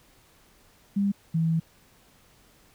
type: tone pair in turn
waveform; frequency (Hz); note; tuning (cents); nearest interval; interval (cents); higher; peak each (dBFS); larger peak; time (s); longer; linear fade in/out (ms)
sine; 200 / 163.1; G3 / E3; +35 / -18; major third; 353; first; -21; neither; 0.96-1.12 / 1.34-1.6; second; 10
effects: pink hiss -59 dBFS RMS until 2.74 s